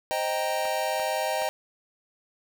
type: chord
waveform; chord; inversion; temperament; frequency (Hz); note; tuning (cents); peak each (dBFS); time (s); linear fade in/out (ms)
square; C minor seventh; none; equal; 523.3 / 622.3 / 784 / 932.3; C5 / Eb5 / G5 / Bb5; 0 / 0 / 0 / 0; -34 / -30 / -31 / -34; 0.11-1.49; 0
type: clicks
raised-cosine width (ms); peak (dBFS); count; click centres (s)
0.3; -23; 3; 0.654 / 0.998 / 1.42
effects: none